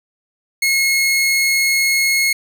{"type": "tone", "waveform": "sawtooth", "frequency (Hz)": 2168, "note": "C#7", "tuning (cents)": -39, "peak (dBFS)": -10, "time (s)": [0.62, 2.33], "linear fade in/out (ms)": 5, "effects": []}